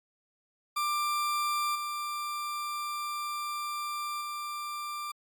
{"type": "tone with level steps", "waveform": "40% pulse", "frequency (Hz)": 1185, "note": "D6", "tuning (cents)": 15, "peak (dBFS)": [-27, -32, -34], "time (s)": [0.76, 5.12], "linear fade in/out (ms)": 10, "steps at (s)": [1.75, 4.21], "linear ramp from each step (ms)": 5, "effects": ["AAC 64 kbps"]}